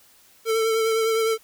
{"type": "tone with vibrato", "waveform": "square", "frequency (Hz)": 446.4, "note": "A4", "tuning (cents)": 25, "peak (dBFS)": -20, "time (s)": [0.45, 1.38], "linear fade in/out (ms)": 50, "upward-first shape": "triangle", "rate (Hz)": 9.8, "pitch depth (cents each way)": 30, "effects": ["white hiss -55 dBFS RMS until 1.43 s"]}